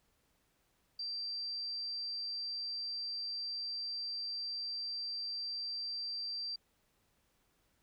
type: tone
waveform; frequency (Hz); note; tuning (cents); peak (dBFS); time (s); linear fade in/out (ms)
sine; 4699; D8; 0; -37; 0.99-6.56; 5
effects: pink hiss -75 dBFS RMS until 7.82 s